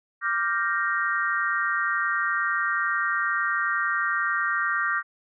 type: chord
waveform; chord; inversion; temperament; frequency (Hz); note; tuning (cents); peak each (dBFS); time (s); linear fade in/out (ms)
sine; G minor seventh; second; equal; 1174.7 / 1396.9 / 1568 / 1864.7; D6 / F6 / G6 / Bb6; 0 / 0 / 0 / 0; -28; 0.21-5.03; 50
effects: none